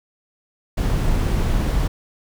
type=noise; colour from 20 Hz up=brown; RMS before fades=-19 dBFS; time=0.77-1.88 s; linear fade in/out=10 ms; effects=none